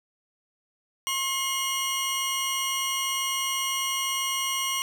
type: tone pair together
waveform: 20% pulse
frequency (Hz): 1070 / 2887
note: C6 / F#7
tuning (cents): +38 / -43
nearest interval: octave + perfect fourth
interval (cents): 1719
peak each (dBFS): -24 / -23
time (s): 1.07-4.82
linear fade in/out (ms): 0
effects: none